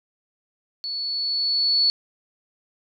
sine tone with level ramp, 4426 Hz, C#8, 3 cents flat, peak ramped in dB -27 to -15 dBFS, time 0.84-1.9 s, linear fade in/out 0 ms, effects none

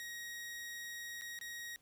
sawtooth tone with dropouts, 1888 Hz, A#6, 22 cents sharp, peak -40 dBFS, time 0-1.76 s, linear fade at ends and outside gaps 0 ms, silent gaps 1.212-1.219 / 1.389-1.412 s, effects pink hiss -71 dBFS RMS until 1.81 s

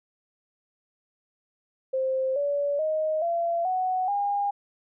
sine tone with pitch steps, 525 / 572.5 / 624.3 / 680.8 / 742.5 / 809.7 Hz, C5 / D5 / D#5 / F5 / F#5 / G#5, +6 / -44 / +6 / -44 / +6 / -44 cents, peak -23 dBFS, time 1.93-4.51 s, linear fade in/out 10 ms, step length 430 ms, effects none

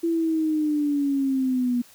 sine linear sweep, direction down, 336.7 to 240.6 Hz, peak -20 dBFS, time 0.03-1.82 s, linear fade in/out 10 ms, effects white hiss -52 dBFS RMS until 1.94 s

